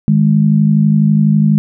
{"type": "tone pair together", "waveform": "sine", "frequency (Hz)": [155.5, 207.6], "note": ["D#3", "G#3"], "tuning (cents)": [-1, 0], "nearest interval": "perfect fourth", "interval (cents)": 501, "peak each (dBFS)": -10, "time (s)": [0.08, 1.58], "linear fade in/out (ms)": 0, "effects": []}